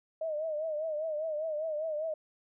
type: tone with vibrato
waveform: sine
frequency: 622.3 Hz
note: D#5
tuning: in tune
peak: -31 dBFS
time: 0.21-2.14 s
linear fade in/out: 5 ms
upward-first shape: triangle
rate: 5 Hz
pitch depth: 99 cents each way
effects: none